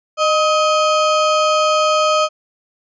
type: ring-modulated tone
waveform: square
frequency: 940 Hz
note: A#5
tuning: 14 cents sharp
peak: -10 dBFS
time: 0.17-2.29 s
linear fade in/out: 50 ms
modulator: 325 Hz
effects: resampled to 16000 Hz